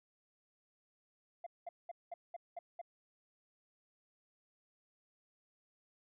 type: tone bursts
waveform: sine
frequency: 690 Hz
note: F5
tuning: 21 cents flat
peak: -39 dBFS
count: 7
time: 1.44-2.815 s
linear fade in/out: 5 ms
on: 25 ms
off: 200 ms
effects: tanh soft clip ceiling -40 dBFS